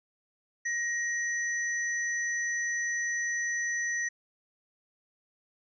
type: tone pair together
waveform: sine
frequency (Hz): 1885 / 5985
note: A#6 / F#8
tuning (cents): +19 / +19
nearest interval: octave + minor sixth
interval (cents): 2000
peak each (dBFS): -29 / -36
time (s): 0.65-4.09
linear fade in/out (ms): 10
effects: none